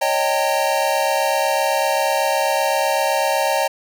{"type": "chord", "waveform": "square", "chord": "Eb dominant seventh", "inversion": "third", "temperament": "equal with one note detuned", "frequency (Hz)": [554.4, 622.3, 784, 908.9], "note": ["Db5", "Eb5", "G5", "Bb5"], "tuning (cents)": [0, 0, 0, -44], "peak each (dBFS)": -23, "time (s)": [0.01, 3.68], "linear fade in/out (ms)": 10, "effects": []}